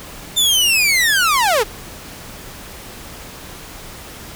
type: linear sweep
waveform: sawtooth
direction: down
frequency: 3599 to 388.4 Hz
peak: -9 dBFS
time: 0.36-1.64 s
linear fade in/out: 20 ms
effects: pink hiss -35 dBFS RMS until 4.35 s